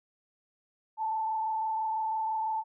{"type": "tone with frequency modulation", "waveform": "sine", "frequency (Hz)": 880, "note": "A5", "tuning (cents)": 0, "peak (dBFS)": -28, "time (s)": [0.97, 2.64], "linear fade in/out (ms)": 50, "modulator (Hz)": 26, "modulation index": 0.71, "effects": []}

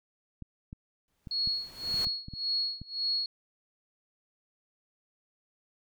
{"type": "clicks", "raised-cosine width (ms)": 5, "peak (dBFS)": -29, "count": 9, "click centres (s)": [0.423, 0.729, 1.272, 1.474, 1.942, 2.07, 2.284, 2.337, 2.816]}
{"type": "noise with exponential growth", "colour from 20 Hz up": "pink", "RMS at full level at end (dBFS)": -40, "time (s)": [1.08, 2.05], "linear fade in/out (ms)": 1, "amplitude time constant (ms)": 210}
{"type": "tone with tremolo", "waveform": "sine", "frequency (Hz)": 4331, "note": "C#8", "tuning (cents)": -41, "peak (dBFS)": -26, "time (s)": [1.31, 3.26], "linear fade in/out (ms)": 2, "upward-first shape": "sine", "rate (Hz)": 1.8, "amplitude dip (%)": 95}
{"effects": []}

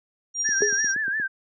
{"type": "tone with tremolo", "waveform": "sine", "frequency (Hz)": 5700, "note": "F8", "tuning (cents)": 34, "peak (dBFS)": -21, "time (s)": [0.34, 0.95], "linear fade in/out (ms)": 50, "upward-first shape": "triangle", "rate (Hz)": 18, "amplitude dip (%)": 45}
{"type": "tone with vibrato", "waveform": "sine", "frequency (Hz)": 1661.2, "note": "G#6", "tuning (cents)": 0, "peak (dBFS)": -23, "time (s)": [0.44, 1.28], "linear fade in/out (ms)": 20, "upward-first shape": "sine", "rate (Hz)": 5.8, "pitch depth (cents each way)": 110}
{"type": "click train", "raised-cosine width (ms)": 3, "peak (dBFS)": -24, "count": 7, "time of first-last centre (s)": [0.49, 1.198], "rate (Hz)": 8.47}
{"type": "tone with exponential decay", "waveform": "sine", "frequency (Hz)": 415.3, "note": "G#4", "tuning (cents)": 0, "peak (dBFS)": -15, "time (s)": [0.62, 0.8], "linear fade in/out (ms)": 0, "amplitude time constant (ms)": 39}
{"effects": ["high-pass 200 Hz 12 dB/octave"]}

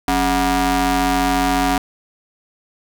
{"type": "ring-modulated tone", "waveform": "sawtooth", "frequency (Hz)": 228.9, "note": "A#3", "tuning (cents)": -31, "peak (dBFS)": -8, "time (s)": [0.08, 1.78], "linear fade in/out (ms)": 2, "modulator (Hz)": 505, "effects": []}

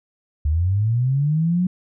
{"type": "linear sweep", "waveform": "sine", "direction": "up", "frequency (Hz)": [71.2, 185], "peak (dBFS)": -16, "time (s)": [0.45, 1.67], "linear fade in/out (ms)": 5, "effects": []}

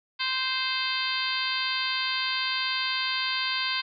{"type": "harmonic tone", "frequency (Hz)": 521, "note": "C5", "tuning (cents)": -7, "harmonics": [2, 3, 4, 5, 6, 7, 8, 9], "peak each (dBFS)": [-34, -34, -34, -34, -34, -34, -34, -34], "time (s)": [0.19, 3.82], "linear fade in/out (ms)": 20, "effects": []}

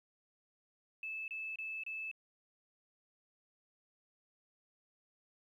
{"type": "tone bursts", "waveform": "sine", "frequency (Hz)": 2619, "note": "E7", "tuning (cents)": -12, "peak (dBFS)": -39, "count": 4, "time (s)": [1.03, 2.114], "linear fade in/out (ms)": 2, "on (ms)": 250, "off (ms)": 28, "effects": ["12-bit"]}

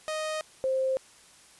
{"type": "tone pair in turn", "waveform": ["sawtooth", "sine"], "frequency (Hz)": [622.3, 526.2], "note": ["D#5", "C5"], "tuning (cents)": [0, 10], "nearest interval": "minor third", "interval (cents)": 290, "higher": "first", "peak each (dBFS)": [-26, -24], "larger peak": "second", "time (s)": [[0.08, 0.41], [0.64, 0.97]], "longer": "neither", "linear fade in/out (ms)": 0, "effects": ["white hiss -55 dBFS RMS until 1.59 s", "resampled to 24000 Hz"]}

